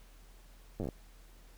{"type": "slowing click train", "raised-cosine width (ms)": 2, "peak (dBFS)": -24, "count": 8, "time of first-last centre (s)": [0.8, 0.888], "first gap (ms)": 9, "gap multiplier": 1.11, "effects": ["added 40 Hz sine -54 dBFS peak until 1.57 s", "pink hiss -63 dBFS RMS until 1.57 s"]}